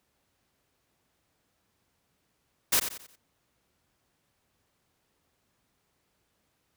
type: noise with echo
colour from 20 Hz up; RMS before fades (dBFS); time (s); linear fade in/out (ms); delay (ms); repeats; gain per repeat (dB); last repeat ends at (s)
white; -23; 2.72-2.8; 10; 90; 4; -9; 3.16
effects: pink hiss -74 dBFS RMS until 6.76 s + high-pass 60 Hz 12 dB/octave